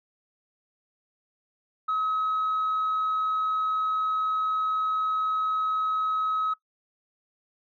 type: tone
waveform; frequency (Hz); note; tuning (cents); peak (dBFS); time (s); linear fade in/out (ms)
sine; 1278; D#6; +46; -22; 1.88-6.54; 10
effects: noise-tail reverb RT60 0.1 s tail -19 dB re dry + tanh soft clip ceiling -21 dBFS